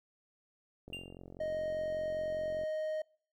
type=click train; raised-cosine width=2 ms; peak=-35 dBFS; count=80; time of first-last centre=0.88-2.636 s; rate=45 Hz
type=tone with exponential decay; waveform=triangle; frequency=2791 Hz; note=F7; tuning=2 cents flat; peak=-35 dBFS; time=0.93-1.18 s; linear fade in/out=2 ms; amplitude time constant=53 ms
type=tone; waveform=triangle; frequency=622.3 Hz; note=D#5; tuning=in tune; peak=-31 dBFS; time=1.4-3.02 s; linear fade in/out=5 ms
effects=noise-tail reverb RT60 0.5 s tail -26 dB re dry